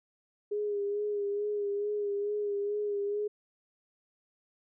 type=tone with vibrato; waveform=sine; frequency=410.5 Hz; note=G#4; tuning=20 cents flat; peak=-29 dBFS; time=0.51-3.28 s; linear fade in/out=10 ms; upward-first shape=sine; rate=2.3 Hz; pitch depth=33 cents each way; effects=none